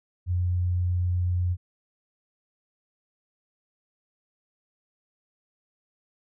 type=tone; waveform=sine; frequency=89.2 Hz; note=F2; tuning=37 cents sharp; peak=-22 dBFS; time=0.26-1.57 s; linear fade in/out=50 ms; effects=none